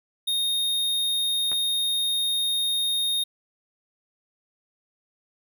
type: tone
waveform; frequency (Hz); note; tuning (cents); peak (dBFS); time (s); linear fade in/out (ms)
square; 3700; A#7; -14; -23; 0.27-3.24; 10
type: clicks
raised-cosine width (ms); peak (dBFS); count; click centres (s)
0.5; -22 / -25; 2; 1.517 / 1.53
effects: none